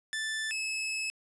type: tone pair in turn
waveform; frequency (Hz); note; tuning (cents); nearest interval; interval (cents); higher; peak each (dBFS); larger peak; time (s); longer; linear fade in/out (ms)
sawtooth; 1760 / 2593; A6 / E7; 0 / -29; perfect fifth; 671; second; -28; neither; 0.13-0.51 / 0.51-1.1; second; 0
effects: resampled to 24000 Hz + 11-bit